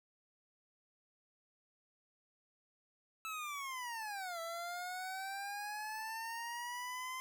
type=linear two-way sweep; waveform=25% pulse; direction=down then up; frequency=1318.5 to 659.3 to 1037 Hz; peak=-37 dBFS; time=3.25-7.2 s; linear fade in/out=0 ms; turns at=4.4 s; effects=none